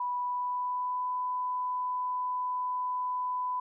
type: tone with pitch glide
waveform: sine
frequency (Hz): 985 to 999.3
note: B5 to B5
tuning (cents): -5 to +20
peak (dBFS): -29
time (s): 0-3.6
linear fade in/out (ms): 5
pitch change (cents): +25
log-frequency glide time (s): 0.17-1.07
effects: none